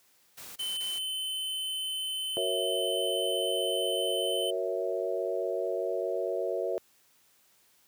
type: noise bursts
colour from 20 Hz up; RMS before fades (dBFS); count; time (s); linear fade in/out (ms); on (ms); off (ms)
white; -45; 3; 0.37-0.99; 10; 190; 25
type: tone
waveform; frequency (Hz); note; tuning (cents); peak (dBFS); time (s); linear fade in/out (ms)
square; 3053; G7; -46; -32; 0.59-4.51; 10
type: chord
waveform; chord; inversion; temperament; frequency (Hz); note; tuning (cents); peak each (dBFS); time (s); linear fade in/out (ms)
sine; F# dominant seventh; none; equal; 370 / 466.2 / 554.4 / 659.3; F#4 / A#4 / C#5 / E5; 0 / 0 / 0 / 0; -34; 2.37-6.78; 0
effects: white hiss -65 dBFS RMS until 7.87 s + high-pass 80 Hz 12 dB/octave